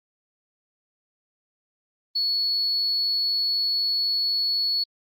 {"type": "tone", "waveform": "sine", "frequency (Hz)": 4396, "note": "C#8", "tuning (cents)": -15, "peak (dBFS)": -20, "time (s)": [2.15, 4.84], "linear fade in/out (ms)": 10, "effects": ["tanh soft clip ceiling -17 dBFS", "Opus 32 kbps"]}